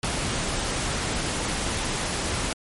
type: noise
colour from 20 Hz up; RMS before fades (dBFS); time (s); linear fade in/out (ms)
pink; -27; 0.03-2.53; 2
effects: MP3 48 kbps